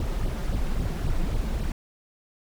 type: noise with flanger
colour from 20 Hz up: brown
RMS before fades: -26 dBFS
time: 0-1.72 s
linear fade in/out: 2 ms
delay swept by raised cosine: 0.21 to 5.71 ms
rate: 3.7 Hz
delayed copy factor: +0.8
effects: none